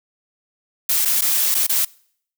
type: noise with dropouts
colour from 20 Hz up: blue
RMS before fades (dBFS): -18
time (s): 0.89-1.85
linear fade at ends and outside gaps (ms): 5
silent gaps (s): 1.051-1.055 / 1.211-1.219 / 1.545-1.549 / 1.667-1.694
effects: noise-tail reverb RT60 0.6 s tail -24 dB re dry